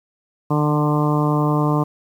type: harmonic tone with a mistuned harmonic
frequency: 149.1 Hz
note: D3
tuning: 27 cents sharp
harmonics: 1 / 2 / 3 / 4 / 5 / 6 / 7 / 8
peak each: -18 / -21 / -26 / -28 / -29 / -29 / -25 / -31 dBFS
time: 0.5-1.84 s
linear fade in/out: 10 ms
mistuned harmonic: 1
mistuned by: +18 cents
effects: 8-bit